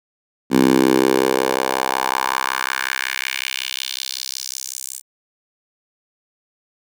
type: tone with high-pass filter sweep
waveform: 10% pulse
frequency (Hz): 65.41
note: C2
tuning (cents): 0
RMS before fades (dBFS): -20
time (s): 0.5-5.02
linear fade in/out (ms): 50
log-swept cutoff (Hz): 240 to 8400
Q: 2.2
effects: none